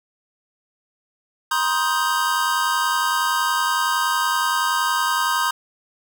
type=chord; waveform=square; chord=C minor seventh; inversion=third; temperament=equal with one note detuned; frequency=955.8 / 1046.5 / 1244.5 / 1568 Hz; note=Bb5 / C6 / Eb6 / G6; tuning=+43 / 0 / 0 / 0 cents; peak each=-25 dBFS; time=1.51-5.51 s; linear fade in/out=5 ms; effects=none